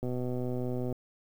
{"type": "click train", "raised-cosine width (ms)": 2, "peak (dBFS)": -22, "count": 113, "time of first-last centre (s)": [0.03, 0.926], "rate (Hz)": 125, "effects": ["9-bit"]}